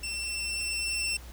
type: tone with level ramp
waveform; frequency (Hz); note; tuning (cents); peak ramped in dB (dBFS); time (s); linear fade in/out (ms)
20% pulse; 2697; E7; +39; -28 to -23; 0.03-1.17; 5
effects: added 60 Hz sine -43 dBFS peak until 1.32 s + pink hiss -51 dBFS RMS until 1.32 s